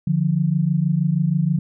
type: tone pair together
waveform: sine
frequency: 148.29 / 174.61 Hz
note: D3 / F3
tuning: +17 / 0 cents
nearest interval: minor third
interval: 283 cents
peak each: -19 dBFS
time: 0.07-1.59 s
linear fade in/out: 5 ms
effects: none